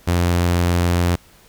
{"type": "tone", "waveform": "sawtooth", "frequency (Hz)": 87.31, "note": "F2", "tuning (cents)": 0, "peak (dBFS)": -11, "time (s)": [0.07, 1.16], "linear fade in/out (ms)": 10, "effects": ["pink hiss -50 dBFS RMS until 1.48 s"]}